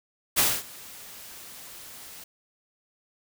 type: noise with ADSR envelope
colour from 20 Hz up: white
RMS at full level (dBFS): -20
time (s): 0.36-2.24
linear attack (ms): 26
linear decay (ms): 240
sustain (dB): -24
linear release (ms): 5
effects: none